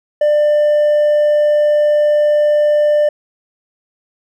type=tone with hard clipping; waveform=sine; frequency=595 Hz; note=D5; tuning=22 cents sharp; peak=-10 dBFS; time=0.21-3.09 s; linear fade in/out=5 ms; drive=2 dB; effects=none